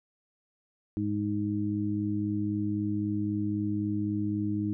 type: harmonic tone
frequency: 103.83 Hz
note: G#2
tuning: in tune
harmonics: 1 / 2 / 3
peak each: -33 / -32 / -30 dBFS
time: 0.97-4.73 s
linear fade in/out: 0 ms
effects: none